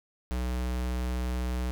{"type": "tone", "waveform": "square", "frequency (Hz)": 62, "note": "B1", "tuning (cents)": 7, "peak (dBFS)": -29, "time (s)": [0.31, 1.71], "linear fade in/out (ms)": 0, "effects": []}